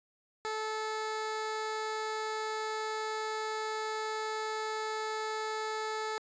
15% pulse tone, 435.2 Hz, A4, 19 cents flat, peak -27 dBFS, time 0.45-6.18 s, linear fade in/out 0 ms, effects resampled to 16000 Hz

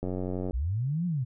click train, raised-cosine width 2 ms, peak -20 dBFS, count 45, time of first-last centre 0.03-0.509 s, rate 91.9 Hz
sine linear two-way sweep, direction up then down, 52 to 181.2 to 116.4 Hz, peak -26 dBFS, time 0.53-1.25 s, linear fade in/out 20 ms, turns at 1.06 s
effects none

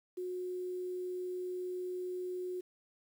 sine tone with quantisation, 363.6 Hz, F#4, 30 cents flat, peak -36 dBFS, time 0.17-2.61 s, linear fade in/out 10 ms, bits 10, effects none

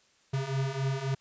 square beating tone pair, 132.7 / 136.4 Hz, C3 / C#3, +25 / -28 cents, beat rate 3.7 Hz, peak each -34 / -31 dBFS, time 0.33-1.15 s, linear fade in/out 10 ms, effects white hiss -65 dBFS RMS until 1.2 s + resampled to 16000 Hz

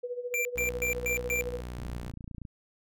sine tone with tremolo, 490 Hz, B4, 14 cents flat, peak -30 dBFS, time 0.03-1.61 s, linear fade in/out 10 ms, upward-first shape sine, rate 14 Hz, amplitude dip 75%
square tone bursts, 2358 Hz, D7, 6 cents sharp, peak -28 dBFS, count 5, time 0.34-1.41 s, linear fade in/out 0 ms, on 110 ms, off 130 ms
sawtooth tone with pitch glide, 61.4 to 60.76 Hz, B1 to B1, -9 to -28 cents, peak -33 dBFS, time 0.55-2.12 s, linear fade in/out 20 ms, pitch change -19 cents, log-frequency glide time 0.89-1.78 s
click train, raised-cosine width 5 ms, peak -29 dBFS, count 20, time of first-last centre 1.79-2.452 s, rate 28.7 Hz
effects none

